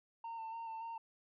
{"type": "tone with vibrato", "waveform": "sine", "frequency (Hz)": 907, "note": "A#5", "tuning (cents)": -48, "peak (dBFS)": -39, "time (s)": [0.24, 0.98], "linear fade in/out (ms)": 5, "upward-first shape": "square", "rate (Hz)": 3.5, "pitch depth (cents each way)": 21, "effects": ["tanh soft clip ceiling -41 dBFS"]}